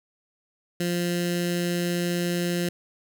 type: tone with notch filter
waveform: 15% pulse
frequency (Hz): 174.61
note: F3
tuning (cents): 0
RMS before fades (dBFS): -26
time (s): 0.8-2.69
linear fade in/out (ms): 5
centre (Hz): 860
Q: 0.59
effects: none